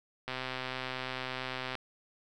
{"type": "click train", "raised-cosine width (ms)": 0.3, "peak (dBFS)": -20, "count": 191, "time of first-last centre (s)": [0.28, 1.753], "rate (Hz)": 129, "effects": []}